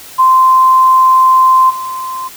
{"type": "tone with level steps", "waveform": "sine", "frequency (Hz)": 1039, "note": "C6", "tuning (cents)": -12, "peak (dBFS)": [-4, -18], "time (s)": [0.18, 2.29], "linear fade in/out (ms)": 20, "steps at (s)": 1.69, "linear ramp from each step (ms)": 20, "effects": ["white hiss -33 dBFS RMS until 2.36 s"]}